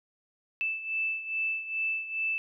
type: beating tone pair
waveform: sine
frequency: 2637 / 2639.4 Hz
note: E7 / E7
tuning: 0 / +2 cents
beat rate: 2.4 Hz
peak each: -30 / -35 dBFS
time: 0.61-2.38 s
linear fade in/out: 0 ms
effects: none